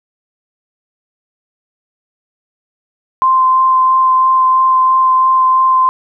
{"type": "tone with vibrato", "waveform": "sine", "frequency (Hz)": 1041, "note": "C6", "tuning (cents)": -9, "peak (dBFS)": -7, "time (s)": [3.22, 5.89], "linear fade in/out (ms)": 0, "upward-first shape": "sine", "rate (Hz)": 3, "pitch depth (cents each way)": 9, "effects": []}